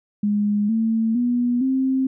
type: tone with pitch steps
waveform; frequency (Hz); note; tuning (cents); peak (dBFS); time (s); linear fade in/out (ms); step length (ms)
sine; 206.8 / 224.2 / 243.1 / 263.6; G#3 / A3 / B3 / C4; -7 / +33 / -27 / +13; -17; 0.23-2.07; 5; 460
effects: none